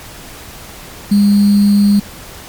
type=tone with sample-and-hold; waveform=sine; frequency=203.3 Hz; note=G#3; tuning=37 cents flat; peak=-6 dBFS; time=1.11-2 s; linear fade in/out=10 ms; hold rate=4410 Hz; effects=pink hiss -33 dBFS RMS until 2.48 s + MP3 96 kbps